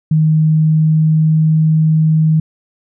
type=tone with pitch glide; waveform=sine; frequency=156.4 to 157.49 Hz; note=D#3 to D#3; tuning=+9 to +21 cents; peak=-8 dBFS; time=0.11-2.4 s; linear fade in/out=5 ms; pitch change=+12 cents; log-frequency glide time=0.42-1.56 s; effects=none